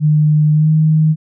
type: tone with pitch glide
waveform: sine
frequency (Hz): 151.9 to 156.26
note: D#3 to D#3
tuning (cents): -41 to +8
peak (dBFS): -8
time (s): 0-1.16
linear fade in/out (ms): 50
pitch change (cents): +49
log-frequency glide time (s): 0.53-0.7
effects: none